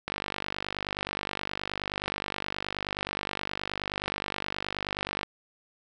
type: click train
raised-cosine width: 0.3 ms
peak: -14 dBFS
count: 256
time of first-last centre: 0.08-5.232 s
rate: 49.5 Hz
effects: none